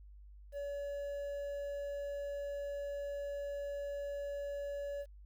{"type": "tone with quantisation", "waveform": "triangle", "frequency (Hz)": 569, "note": "C#5", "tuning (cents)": 45, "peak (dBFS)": -36, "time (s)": [0.52, 5.06], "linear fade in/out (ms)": 50, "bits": 11, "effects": ["added 50 Hz sine -52 dBFS peak until 5.25 s"]}